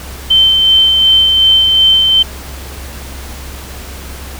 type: tone with tremolo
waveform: sine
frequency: 3096 Hz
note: G7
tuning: 22 cents flat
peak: -4 dBFS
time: 0.3-2.23 s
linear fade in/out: 10 ms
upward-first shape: sine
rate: 2.7 Hz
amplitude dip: 30%
effects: added 67 Hz sine -27 dBFS peak until 4.39 s + pink hiss -30 dBFS RMS until 4.39 s